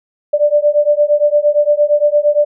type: beating tone pair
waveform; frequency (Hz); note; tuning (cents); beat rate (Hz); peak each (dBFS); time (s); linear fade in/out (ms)
sine; 586 / 594.7; D5 / D5; -4 / +22; 8.7; -12; 0.33-2.45; 10
effects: none